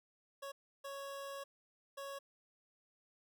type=tone bursts at uneven times; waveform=25% pulse; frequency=554.4 Hz; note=C#5; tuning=in tune; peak=-40 dBFS; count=3; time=0.42-0.52 / 0.84-1.44 / 1.97-2.19 s; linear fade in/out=10 ms; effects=none